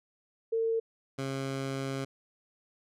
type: tone pair in turn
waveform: sine / 15% pulse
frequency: 452.6 / 135.34 Hz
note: A4 / C#3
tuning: +49 / -41 cents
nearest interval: octave + major sixth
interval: 2090 cents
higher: first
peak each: -26 dBFS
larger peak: neither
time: 0.52-0.8 / 1.18-2.05 s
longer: second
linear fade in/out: 10 ms
effects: low-pass 9000 Hz 12 dB/octave